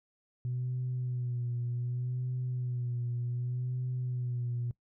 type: tone with vibrato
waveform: sine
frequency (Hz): 123.47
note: B2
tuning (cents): 0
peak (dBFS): -30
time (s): 0.45-4.71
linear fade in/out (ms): 0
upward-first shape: sine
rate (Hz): 0.66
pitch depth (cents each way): 41
effects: noise-tail reverb RT60 0.1 s tail -21 dB re dry + tanh soft clip ceiling -27 dBFS

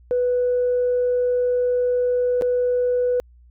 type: tone with dropouts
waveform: sine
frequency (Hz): 493.9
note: B4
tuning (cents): 0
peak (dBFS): -16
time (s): 0.11-3.2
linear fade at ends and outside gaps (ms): 0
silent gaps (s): 2.412-2.421
effects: tanh soft clip ceiling -13 dBFS + added 60 Hz sine -47 dBFS peak until 3.5 s

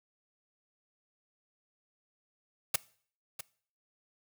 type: noise with echo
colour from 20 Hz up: white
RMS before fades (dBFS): -26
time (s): 2.74-2.76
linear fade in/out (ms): 5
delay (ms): 650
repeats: 1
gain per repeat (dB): -13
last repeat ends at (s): 3.41
effects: noise-tail reverb RT60 0.5 s tail -21 dB re dry

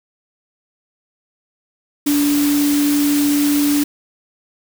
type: tone in noise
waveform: sine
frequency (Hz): 290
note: D4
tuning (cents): -22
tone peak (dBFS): -13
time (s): 2.06-3.84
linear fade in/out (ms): 10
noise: white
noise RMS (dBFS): -24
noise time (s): 2.06-3.84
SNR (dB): +8
effects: none

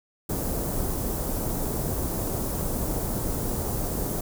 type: band-stop noise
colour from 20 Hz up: pink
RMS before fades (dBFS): -28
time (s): 0.29-4.21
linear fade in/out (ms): 5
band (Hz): 700 to 10000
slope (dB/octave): 12
effects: none

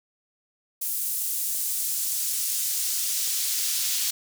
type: noise with high-pass filter sweep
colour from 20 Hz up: pink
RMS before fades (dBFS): -27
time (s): 0.81-4.11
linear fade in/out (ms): 10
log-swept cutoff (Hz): 10000 to 4400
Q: 0.84
effects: none

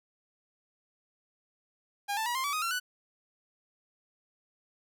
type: tone with pitch steps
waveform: sawtooth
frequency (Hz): 810 / 883.3 / 963.3 / 1050.4 / 1145.5 / 1249.2 / 1362.3 / 1485.5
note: G#5 / A5 / B5 / C6 / D6 / D#6 / F6 / F#6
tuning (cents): -43 / +6 / -43 / +6 / -44 / +7 / -43 / +6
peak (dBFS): -26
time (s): 2.08-2.8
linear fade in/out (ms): 20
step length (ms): 90
effects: none

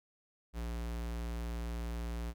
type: tone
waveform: square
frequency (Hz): 58.1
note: A#1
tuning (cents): -5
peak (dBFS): -37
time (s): 0.53-2.34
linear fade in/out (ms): 50
effects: none

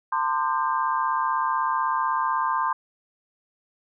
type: tone cluster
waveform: sine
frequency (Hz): 900 / 1036 / 1196 / 1575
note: A5 / C6 / D6 / G6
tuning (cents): +39 / -17 / +31 / +8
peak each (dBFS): -27 / -24 / -29 / -32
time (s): 0.12-2.73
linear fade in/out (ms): 5
effects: none

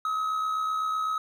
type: tone with amplitude modulation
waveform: triangle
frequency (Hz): 1277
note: D#6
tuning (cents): +45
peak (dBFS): -22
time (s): 0.05-1.18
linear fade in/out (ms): 2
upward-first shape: sine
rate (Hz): 67.9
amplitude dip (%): 40
effects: none

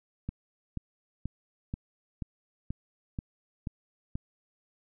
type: click train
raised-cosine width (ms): 5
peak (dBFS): -21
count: 9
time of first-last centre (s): 0.29-4.155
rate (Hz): 2.07
effects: none

